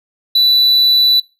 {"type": "tone", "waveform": "triangle", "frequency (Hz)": 3969, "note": "B7", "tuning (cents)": 8, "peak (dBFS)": -7, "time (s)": [0.35, 1.2], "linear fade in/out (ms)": 5, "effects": ["noise-tail reverb RT60 0.3 s tail -21 dB re dry"]}